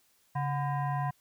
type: tone with frequency modulation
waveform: sine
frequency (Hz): 140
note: C#3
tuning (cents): +18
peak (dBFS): -28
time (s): 0.35-1.11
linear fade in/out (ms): 10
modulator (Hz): 870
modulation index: 1
effects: white hiss -68 dBFS RMS until 1.2 s